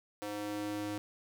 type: tone with high-pass filter sweep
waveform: square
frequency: 103.83 Hz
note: G#2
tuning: in tune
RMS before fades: -38 dBFS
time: 0.22-0.98 s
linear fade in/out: 0 ms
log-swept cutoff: 420 to 230 Hz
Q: 1.9
effects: none